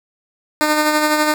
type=tone with tremolo; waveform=10% pulse; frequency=303.7 Hz; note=D#4; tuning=42 cents flat; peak=-4 dBFS; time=0.61-1.34 s; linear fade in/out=0 ms; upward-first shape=sine; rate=12 Hz; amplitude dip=40%; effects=7-bit